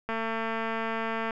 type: click train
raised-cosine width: 0.5 ms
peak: -17 dBFS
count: 275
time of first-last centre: 0.09-1.308 s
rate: 225 Hz
effects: none